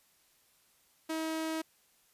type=tone; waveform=sawtooth; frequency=319.5 Hz; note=D#4; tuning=46 cents sharp; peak=-29 dBFS; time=1.09-1.62 s; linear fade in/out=10 ms; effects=white hiss -68 dBFS RMS until 2.13 s + resampled to 32000 Hz